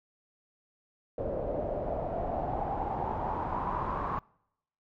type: noise with low-pass filter sweep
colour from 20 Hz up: pink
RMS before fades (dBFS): -33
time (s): 1.18-4.19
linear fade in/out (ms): 0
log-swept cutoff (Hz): 550 to 1100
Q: 5.9
effects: noise-tail reverb RT60 0.8 s tail -26 dB re dry